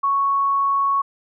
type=tone; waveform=sine; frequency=1108.7 Hz; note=C#6; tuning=in tune; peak=-16 dBFS; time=0.03-1.02 s; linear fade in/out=10 ms; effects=none